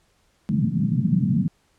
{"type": "band-pass noise", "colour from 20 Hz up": "white", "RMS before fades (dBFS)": -21, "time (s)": [0.49, 1.48], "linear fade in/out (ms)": 0, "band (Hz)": [120, 220], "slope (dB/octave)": 48, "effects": ["pink hiss -64 dBFS RMS until 1.78 s", "low-pass 10000 Hz 12 dB/octave"]}